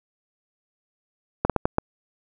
slowing click train, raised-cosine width 1 ms, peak -5 dBFS, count 5, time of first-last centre 1.45-1.784 s, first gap 47 ms, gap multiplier 1.4, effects none

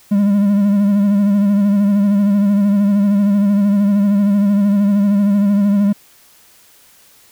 triangle tone with vibrato, 202.1 Hz, G#3, 47 cents flat, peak -8 dBFS, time 0.11-5.93 s, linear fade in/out 10 ms, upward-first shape sine, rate 13 Hz, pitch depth 43 cents each way, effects white hiss -48 dBFS RMS until 7.31 s

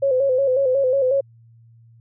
sine tone with vibrato, 530 Hz, C5, 22 cents sharp, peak -15 dBFS, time 0.02-1.21 s, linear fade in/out 10 ms, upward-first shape square, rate 5.5 Hz, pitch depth 67 cents each way, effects added 115 Hz sine -47 dBFS peak until 2 s

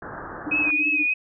white low-pass noise, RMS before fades -36 dBFS, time 0.02-0.71 s, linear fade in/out 5 ms, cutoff 1700 Hz, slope 96 dB/octave
sine tone with tremolo, 301 Hz, D4, 43 cents sharp, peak -25 dBFS, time 0.46-1.06 s, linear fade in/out 10 ms, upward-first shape sine, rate 15 Hz, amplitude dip 95%
sine tone with vibrato, 2522 Hz, D#7, 23 cents sharp, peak -19 dBFS, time 0.51-1.14 s, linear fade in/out 10 ms, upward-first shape sine, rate 3.3 Hz, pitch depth 47 cents each way
effects none

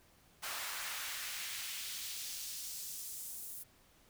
pink noise with high-pass filter sweep, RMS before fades -43 dBFS, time 0.42-3.64 s, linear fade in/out 20 ms, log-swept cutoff 1000 to 11000 Hz, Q 0.99, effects pink hiss -66 dBFS RMS until 4.09 s

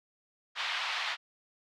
white band-pass noise, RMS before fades -34 dBFS, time 0.55-1.17 s, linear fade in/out 50 ms, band 810 to 3700 Hz, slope 24 dB/octave, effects none

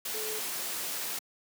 sine tone in noise, 432.2 Hz, A4, 31 cents flat, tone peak -38 dBFS, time 0.14-0.39 s, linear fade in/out 5 ms, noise white, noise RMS -35 dBFS, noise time 0.05-1.19 s, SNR -6 dB, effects high-pass 200 Hz 12 dB/octave

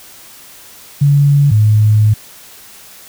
sine tone pair in turn, 142.7 / 106.9 Hz, D3 / A2, -49 / -49 cents, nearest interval perfect fourth, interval 500 cents, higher first, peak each -6 dBFS, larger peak neither, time 1.01-1.51 / 1.51-2.14 s, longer second, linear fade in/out 10 ms, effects white hiss -38 dBFS RMS until 3.08 s

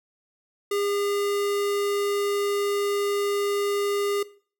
square tone, 405.3 Hz, G#4, 42 cents flat, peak -24 dBFS, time 0.71-4.23 s, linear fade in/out 5 ms, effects noise-tail reverb RT60 0.4 s tail -17 dB re dry

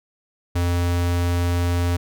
square tone, 87.31 Hz, F2, in tune, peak -19 dBFS, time 0.55-1.97 s, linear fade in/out 10 ms, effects none

